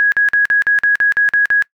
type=tone bursts; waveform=sine; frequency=1661.2 Hz; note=G#6; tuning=in tune; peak=-9 dBFS; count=10; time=0-1.623 s; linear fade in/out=0 ms; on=120 ms; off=47 ms; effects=noise-tail reverb RT60 0.1 s tail -23 dB re dry